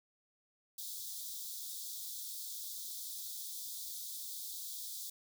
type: high-pass noise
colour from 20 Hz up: white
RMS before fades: -44 dBFS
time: 0.78-5.1 s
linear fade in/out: 5 ms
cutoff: 3400 Hz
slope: 96 dB/octave
effects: none